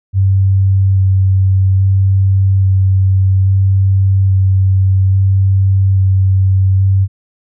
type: tone with vibrato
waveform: sine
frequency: 96 Hz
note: G2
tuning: 36 cents flat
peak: -7 dBFS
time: 0.13-7.08 s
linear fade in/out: 50 ms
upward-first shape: square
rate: 0.6 Hz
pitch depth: 10 cents each way
effects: none